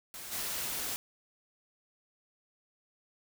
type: noise with level steps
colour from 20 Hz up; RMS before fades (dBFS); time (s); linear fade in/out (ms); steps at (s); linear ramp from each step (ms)
white; -44 / -36; 0.14-0.96; 0; 0.31; 20
effects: none